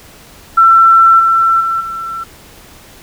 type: tone with level steps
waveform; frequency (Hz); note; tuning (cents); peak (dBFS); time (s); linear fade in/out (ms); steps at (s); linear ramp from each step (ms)
sine; 1343; E6; +32; -3 / -7 / -12 / -19; 0.57-2.24; 10; 1.19 / 1.6 / 1.8; 10
effects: pink hiss -39 dBFS RMS until 3.02 s